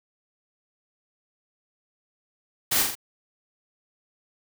white noise with echo, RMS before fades -23 dBFS, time 2.71-2.83 s, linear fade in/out 10 ms, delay 41 ms, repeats 3, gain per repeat -4 dB, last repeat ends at 2.953 s, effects none

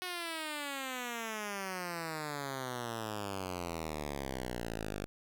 5% pulse exponential sweep, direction down, 368.4 to 49 Hz, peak -26 dBFS, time 0.02-5.06 s, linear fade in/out 0 ms, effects none

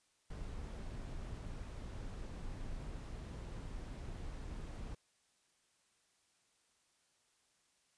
brown noise, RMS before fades -45 dBFS, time 0.3-4.95 s, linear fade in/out 5 ms, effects white hiss -75 dBFS RMS until 7.97 s + resampled to 22050 Hz

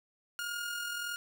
sawtooth tone with amplitude modulation, 1425 Hz, F6, 34 cents sharp, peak -30 dBFS, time 0.39-1.16 s, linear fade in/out 0 ms, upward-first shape sine, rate 41.5 Hz, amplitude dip 40%, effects 10-bit

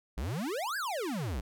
square exponential two-way sweep, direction up then down, 51.91 to 1715 to 51.91 Hz, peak -33 dBFS, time 0.17-1.41 s, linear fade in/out 10 ms, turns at 0.77 s, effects none

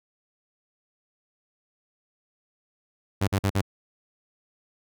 sawtooth tone bursts, 98 Hz, G2, in tune, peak -17 dBFS, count 4, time 3.21-3.615 s, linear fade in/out 10 ms, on 66 ms, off 47 ms, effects none

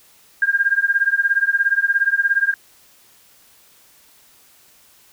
sine tone with tremolo, 1609 Hz, G6, 45 cents sharp, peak -10 dBFS, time 0.42-2.54 s, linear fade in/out 2 ms, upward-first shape triangle, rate 17 Hz, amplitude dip 100%, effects white hiss -52 dBFS RMS until 5.12 s

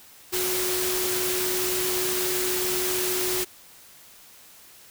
sine tone in noise, 366.6 Hz, F#4, 16 cents flat, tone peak -28 dBFS, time 0.32-3.45 s, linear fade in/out 20 ms, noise white, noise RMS -27 dBFS, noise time 0.32-3.45 s, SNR -4 dB, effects white hiss -50 dBFS RMS until 4.9 s

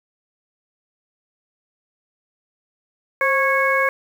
harmonic tone with a mistuned harmonic, 550 Hz, C#5, 14 cents flat, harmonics 1 / 2 / 3 / 4, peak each -21 / -21 / -21 / -21 dBFS, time 3.21-3.89 s, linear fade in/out 2 ms, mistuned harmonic 1, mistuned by -57 cents, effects 7-bit

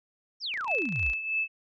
sine exponential sweep, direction down, 5830 to 40 Hz, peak -30 dBFS, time 0.4-1.14 s, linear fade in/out 50 ms
click train, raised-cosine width 0.2 ms, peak -28 dBFS, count 18, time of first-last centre 0.54-1.134 s, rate 28.6 Hz
sine tone with tremolo, 2619 Hz, E7, 12 cents flat, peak -24 dBFS, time 0.66-1.48 s, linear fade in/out 50 ms, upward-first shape triangle, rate 3.1 Hz, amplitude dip 70%
effects none

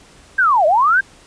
sine linear two-way sweep, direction down then up, 1624 to 583 to 1624 Hz, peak -10 dBFS, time 0.38-1.01 s, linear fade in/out 10 ms, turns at 0.66 s, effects pink hiss -46 dBFS RMS until 1.26 s + resampled to 22050 Hz

